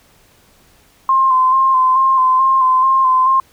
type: tone with vibrato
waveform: sine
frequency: 1046.5 Hz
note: C6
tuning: in tune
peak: -9 dBFS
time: 1.09-3.4 s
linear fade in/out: 2 ms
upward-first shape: square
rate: 2.3 Hz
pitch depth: 25 cents each way
effects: pink hiss -51 dBFS RMS until 3.52 s